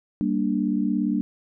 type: chord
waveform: sine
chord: G minor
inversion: none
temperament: equal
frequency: 196 / 233.1 / 293.7 Hz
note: G3 / Bb3 / D4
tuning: 0 / 0 / 0 cents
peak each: -25 dBFS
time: 0.21-1.21 s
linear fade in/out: 0 ms
effects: none